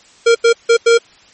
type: tone bursts at uneven times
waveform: square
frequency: 464.8 Hz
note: A#4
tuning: 5 cents flat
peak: -7 dBFS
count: 4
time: 0.26-0.35 / 0.44-0.53 / 0.69-0.77 / 0.86-0.98 s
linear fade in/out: 10 ms
effects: white hiss -46 dBFS RMS until 1.33 s + MP3 32 kbps